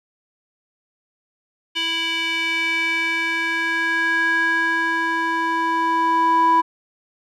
square tone with band-pass filter sweep, 329.6 Hz, E4, in tune, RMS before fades -20 dBFS, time 1.75-6.62 s, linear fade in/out 20 ms, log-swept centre 2900 to 1000 Hz, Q 4.5, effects none

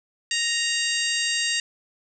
harmonic tone with a mistuned harmonic, 932.3 Hz, A#5, in tune, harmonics 2 / 3 / 4 / 5 / 6 / 7 / 8 / 9, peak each -28 / -27 / -31 / -29 / -36 / -35 / -31 / -37 dBFS, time 0.31-1.6 s, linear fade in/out 2 ms, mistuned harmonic 6, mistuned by +30 cents, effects none

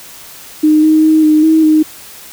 sine tone with pitch steps, 307.1 / 312.1 / 313.9 / 307.2 / 318.2 / 310 Hz, D#4 / D#4 / D#4 / D#4 / D#4 / D#4, -23 / +5 / +15 / -22 / +39 / -6 cents, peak -5 dBFS, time 0.63-1.83 s, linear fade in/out 10 ms, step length 200 ms, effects white hiss -34 dBFS RMS until 2.32 s

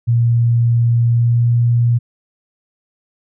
sine tone with pitch glide, 117.8 to 118.96 Hz, A#2 to A#2, +19 to +36 cents, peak -10 dBFS, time 0.07-1.99 s, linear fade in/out 20 ms, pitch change +17 cents, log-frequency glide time 1.08-1.48 s, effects none

